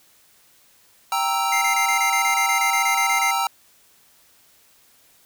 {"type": "chord", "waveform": "square", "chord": "E diminished", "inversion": "first", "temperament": "equal", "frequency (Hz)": [784, 932.3, 1318.5], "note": ["G5", "Bb5", "E6"], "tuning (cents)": [0, 0, 0], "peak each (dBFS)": -25, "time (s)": [1.12, 3.47], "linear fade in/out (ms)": 2}
{"type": "tone bursts", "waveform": "square", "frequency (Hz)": 2100, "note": "C7", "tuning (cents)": 6, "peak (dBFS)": -21, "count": 15, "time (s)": [1.52, 3.311], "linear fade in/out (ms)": 5, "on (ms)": 97, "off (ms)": 24}
{"effects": ["white hiss -56 dBFS RMS until 5.25 s"]}